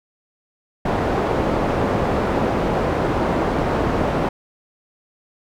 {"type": "low-pass noise", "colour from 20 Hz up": "white", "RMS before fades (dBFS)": -20, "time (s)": [0.85, 4.29], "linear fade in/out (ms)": 5, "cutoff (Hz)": 680, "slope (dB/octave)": 12, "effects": []}